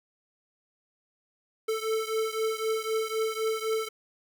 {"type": "beating tone pair", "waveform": "square", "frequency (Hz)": [440, 443.9], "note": ["A4", "A4"], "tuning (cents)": [0, 15], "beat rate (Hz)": 3.9, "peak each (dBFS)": [-30, -32], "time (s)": [1.68, 3.89], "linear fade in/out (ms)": 10, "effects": ["10-bit"]}